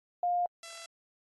sine / 5% pulse tone pair in turn, 707 / 669 Hz, F5 / E5, +21 / +25 cents, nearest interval minor second, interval 96 cents, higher first, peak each -26 / -33 dBFS, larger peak first, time 0.23-0.46 / 0.63-0.86 s, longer neither, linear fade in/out 2 ms, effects AAC 32 kbps

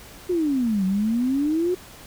sine exponential two-way sweep, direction down then up, 371.3 to 185 to 371.3 Hz, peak -19 dBFS, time 0.29-1.75 s, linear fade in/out 10 ms, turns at 0.85 s, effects pink hiss -44 dBFS RMS until 2.06 s

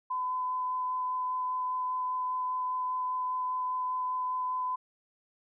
sine tone with vibrato, 1011 Hz, B5, 40 cents sharp, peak -29 dBFS, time 0.1-4.76 s, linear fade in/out 10 ms, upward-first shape triangle, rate 5 Hz, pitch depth 9 cents each way, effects none

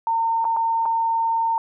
sine tone with dropouts, 911 Hz, A#5, 40 cents flat, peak -18 dBFS, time 0.07-1.58 s, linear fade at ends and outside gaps 1 ms, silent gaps 0.444-0.451 / 0.565-0.569 / 0.855-0.859 s, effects none

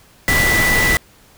sine tone in noise, 1975.5 Hz, B6, in tune, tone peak -14 dBFS, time 0.28-0.97 s, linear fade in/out 0 ms, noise pink, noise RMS -18 dBFS, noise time 0.28-0.97 s, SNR +1 dB, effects pink hiss -49 dBFS RMS until 1.37 s

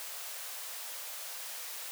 white high-pass noise, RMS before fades -42 dBFS, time 0-1.91 s, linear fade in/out 0 ms, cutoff 480 Hz, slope 48 dB/octave, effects none

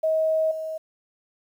sine tone with level steps, 635 Hz, D#5, 35 cents sharp, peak -19 / -28 dBFS, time 0.03-0.78 s, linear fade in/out 10 ms, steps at 0.51 s, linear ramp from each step 5 ms, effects 9-bit

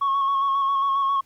sine tone with vibrato, 1100 Hz, C#6, 14 cents flat, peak -17 dBFS, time 0.01-1.21 s, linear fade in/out 10 ms, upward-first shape square, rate 7.4 Hz, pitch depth 23 cents each way, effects tanh soft clip ceiling -17 dBFS + pink hiss -61 dBFS RMS until 1.25 s

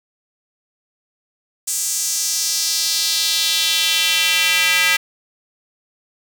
square tone with high-pass filter sweep, 181 Hz, F#3, 38 cents flat, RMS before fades -18 dBFS, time 1.67-4.97 s, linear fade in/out 10 ms, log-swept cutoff 7500 to 2100 Hz, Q 2.2, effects none

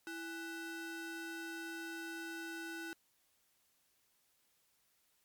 square ring-modulated tone, 578 Hz, D5, 28 cents flat, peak -40 dBFS, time 0.07-2.93 s, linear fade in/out 0 ms, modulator 909 Hz, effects white hiss -75 dBFS RMS until 5.24 s + MP3 96 kbps

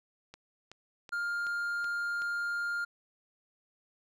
click train, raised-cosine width 0.2 ms, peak -30 dBFS, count 6, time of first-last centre 0.34-2.22 s, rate 2.66 Hz
triangle tone, 1405 Hz, F6, 10 cents sharp, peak -29 dBFS, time 1.12-2.85 s, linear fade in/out 10 ms
effects none

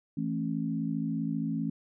sine chord, A major, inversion second, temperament equal with one note detuned, 164.81 / 220 / 272.6 Hz, E3 / A3 / C#4, 0 / 0 / -29 cents, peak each -33 dBFS, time 0.17-1.7 s, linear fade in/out 5 ms, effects none

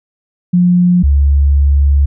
sine tone pair in turn, 177.8 / 70.56 Hz, F3 / C#2, +31 / +31 cents, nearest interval octave + major third, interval 1600 cents, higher first, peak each -6 dBFS, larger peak neither, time 0.53-1.03 / 1.03-2.06 s, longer second, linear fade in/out 10 ms, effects none

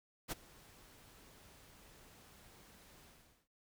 pink noise with ADSR envelope, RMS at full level -38 dBFS, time 0.28-3.48 s, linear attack 39 ms, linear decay 18 ms, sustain -23 dB, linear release 430 ms, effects none

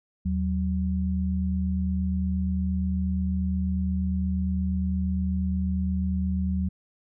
sine tone pair together, 78.71 / 187.2 Hz, D#2 / F#3, +21 / +20 cents, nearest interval octave + minor third, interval 1499 cents, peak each -26 dBFS, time 0.25-6.69 s, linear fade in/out 10 ms, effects none

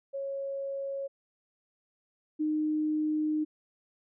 sine tone pair in turn, 550 / 306.8 Hz, C#5 / D#4, -14 / -24 cents, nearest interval minor seventh, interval 1010 cents, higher first, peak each -32 / -26 dBFS, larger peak second, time 0.13-1.08 / 2.39-3.45 s, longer second, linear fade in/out 20 ms, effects none

